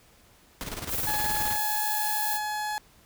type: noise with tremolo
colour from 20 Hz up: pink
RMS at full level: -34 dBFS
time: 0.61-1.56 s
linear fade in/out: 0 ms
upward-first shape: square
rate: 19 Hz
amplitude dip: 60%
type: noise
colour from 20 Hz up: violet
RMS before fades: -30 dBFS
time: 0.87-2.4 s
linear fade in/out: 50 ms
type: tone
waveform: 30% pulse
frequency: 847 Hz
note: G#5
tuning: 34 cents sharp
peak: -26 dBFS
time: 1.07-2.78 s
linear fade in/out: 0 ms
effects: pink hiss -58 dBFS RMS until 3.05 s